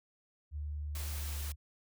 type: tone with pitch glide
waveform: sine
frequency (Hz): 74.2 to 72.88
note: D2 to D2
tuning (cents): +18 to -13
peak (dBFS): -36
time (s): 0.51-1.56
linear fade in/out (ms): 50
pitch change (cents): -31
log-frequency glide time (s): 1.07-1.35
type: noise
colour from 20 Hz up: white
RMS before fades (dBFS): -45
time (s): 0.95-1.52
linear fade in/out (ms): 2
effects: none